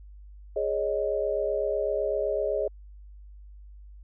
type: chord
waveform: sine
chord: Ab suspended fourth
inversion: none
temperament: equal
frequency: 415.3 / 554.4 / 622.3 Hz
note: Ab4 / Db5 / Eb5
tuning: 0 / 0 / 0 cents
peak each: -29 dBFS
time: 0.56-2.68 s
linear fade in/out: 5 ms
effects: added 50 Hz sine -44 dBFS peak until 4.03 s